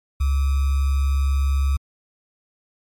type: tone with sample-and-hold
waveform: sine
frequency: 68.7 Hz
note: C#2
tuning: 15 cents flat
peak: -16 dBFS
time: 0.2-1.77 s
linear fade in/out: 10 ms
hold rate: 1225 Hz
effects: MP3 64 kbps